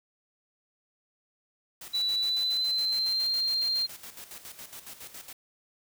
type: noise with tremolo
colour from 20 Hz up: white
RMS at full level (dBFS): -43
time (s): 1.81-5.33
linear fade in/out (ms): 5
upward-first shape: square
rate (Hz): 7.2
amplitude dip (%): 65
type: tone with pitch glide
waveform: sine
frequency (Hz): 3951 to 4186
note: B7 to C8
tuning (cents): 0 to 0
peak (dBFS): -25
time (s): 1.93-3.87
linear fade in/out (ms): 20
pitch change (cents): +100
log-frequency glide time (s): 2.16-3.29
effects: none